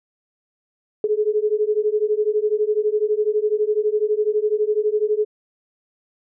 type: beating tone pair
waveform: sine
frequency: 418.6 / 430.6 Hz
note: G#4 / A4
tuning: +14 / -37 cents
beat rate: 12 Hz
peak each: -20 dBFS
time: 1.04-5.25 s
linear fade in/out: 2 ms
effects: none